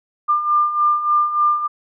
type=beating tone pair; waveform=sine; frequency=1195 / 1198.4 Hz; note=D6 / D6; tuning=+30 / +35 cents; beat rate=3.4 Hz; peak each=-21 / -15 dBFS; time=0.28-1.68 s; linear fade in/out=20 ms; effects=none